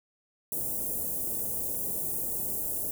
white band-stop noise, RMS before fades -32 dBFS, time 0.52-2.91 s, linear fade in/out 2 ms, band 620 to 9300 Hz, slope 24 dB/octave, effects none

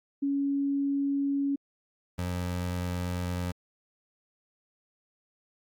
sine / 25% pulse tone pair in turn, 279.5 / 89.14 Hz, C#4 / F2, +14 / +36 cents, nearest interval octave + minor sixth, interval 1978 cents, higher first, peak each -25 / -26 dBFS, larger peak first, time 0.22-1.56 / 2.18-3.52 s, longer neither, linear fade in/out 10 ms, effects Opus 48 kbps

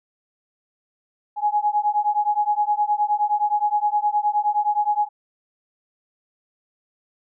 sine beating tone pair, 830.6 / 840.2 Hz, G#5 / G#5, 0 / +20 cents, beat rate 9.6 Hz, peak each -21 dBFS, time 1.36-5.09 s, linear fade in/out 50 ms, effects none

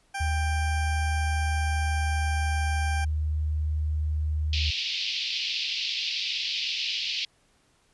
20% pulse tone, 790 Hz, G5, 13 cents sharp, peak -25 dBFS, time 0.14-3.05 s, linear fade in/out 10 ms
sine tone with pitch glide, 77.78 to 76.44 Hz, D#2 to D#2, 0 to -30 cents, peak -24 dBFS, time 0.2-4.71 s, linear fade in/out 10 ms, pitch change -30 cents, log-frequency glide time 0.85-3.1 s
pink band-pass noise, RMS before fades -30 dBFS, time 4.53-7.25 s, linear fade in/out 2 ms, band 2500 to 5000 Hz, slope 48 dB/octave
effects pink hiss -65 dBFS RMS until 7.93 s + resampled to 24000 Hz

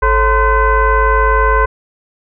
sine tone with frequency modulation, 542 Hz, C#5, 39 cents flat, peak -8 dBFS, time 0.02-1.66 s, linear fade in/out 10 ms, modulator 490 Hz, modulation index 2, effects none

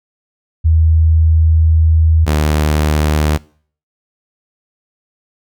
sine / sawtooth tone pair in turn, 80.2 / 75.89 Hz, E2 / D#2, -47 / -43 cents, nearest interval minor second, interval 96 cents, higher first, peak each -7 dBFS, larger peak neither, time 0.64-2.26 / 2.26-3.38 s, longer first, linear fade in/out 20 ms, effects noise-tail reverb RT60 0.5 s tail -23 dB re dry

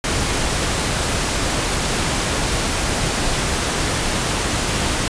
pink noise, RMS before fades -20 dBFS, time 0.04-5.08 s, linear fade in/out 2 ms, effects resampled to 22050 Hz

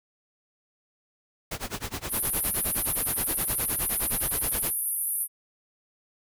pink noise with tremolo, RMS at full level -31 dBFS, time 1.51-4.72 s, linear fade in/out 5 ms, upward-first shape sine, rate 9.6 Hz, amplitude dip 95%
pink band-pass noise, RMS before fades -29 dBFS, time 2.08-5.28 s, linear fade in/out 50 ms, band 9600 to 13000 Hz, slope 96 dB/octave
effects none

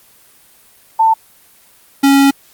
sine / square tone pair in turn, 892 / 276.5 Hz, A5 / C#4, +23 / -4 cents, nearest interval octave + minor sixth, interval 2027 cents, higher first, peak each -7 dBFS, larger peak neither, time 0.99-1.14 / 2.03-2.31 s, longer second, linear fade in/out 10 ms, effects white hiss -47 dBFS RMS until 2.53 s + Opus 24 kbps

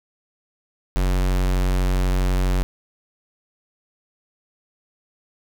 square tone, 46.09 Hz, F#1, 6 cents flat, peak -18 dBFS, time 0.96-2.63 s, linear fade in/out 0 ms, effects none

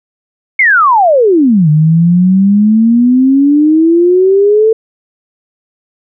sine exponential two-way sweep, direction down then up, 2217 to 149.5 to 449 Hz, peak -4 dBFS, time 0.59-4.73 s, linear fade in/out 5 ms, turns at 1.69 s, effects none

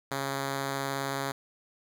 5% pulse tone with vibrato, 137.4 Hz, C#3, 15 cents flat, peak -19 dBFS, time 0.11-1.32 s, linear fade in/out 5 ms, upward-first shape sine, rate 19 Hz, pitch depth 9 cents each way, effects none

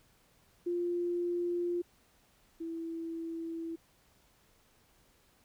sine tone pair in turn, 349.2 / 330 Hz, F4 / E4, 0 / +2 cents, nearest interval minor second, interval 98 cents, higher first, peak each -30 / -36 dBFS, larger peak first, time 0.66-1.82 / 2.6-3.76 s, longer neither, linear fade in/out 10 ms, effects pink hiss -67 dBFS RMS until 5.44 s

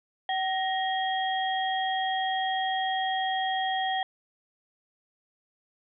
sine tone cluster, 760 / 1873 / 3256 Hz, F#5 / A#6 / G#7, +46 / +8 / -35 cents, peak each -27 / -33 / -33 dBFS, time 0.29-4.03 s, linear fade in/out 2 ms, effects none

